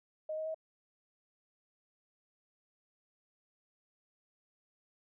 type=tone with pitch steps; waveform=sine; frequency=622.3 / 629.9 / 637.6 Hz; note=D#5 / D#5 / D#5; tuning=0 / +21 / +42 cents; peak=-35 dBFS; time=0.29-0.545 s; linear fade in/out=5 ms; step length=85 ms; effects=none